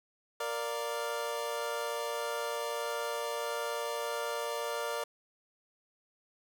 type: chord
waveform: 25% pulse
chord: Bb major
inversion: none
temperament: equal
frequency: 466.2 / 587.3 / 698.5 Hz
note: Bb4 / D5 / F5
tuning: 0 / 0 / 0 cents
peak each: -33 / -33 / -39 dBFS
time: 0.4-5.04 s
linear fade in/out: 5 ms
effects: none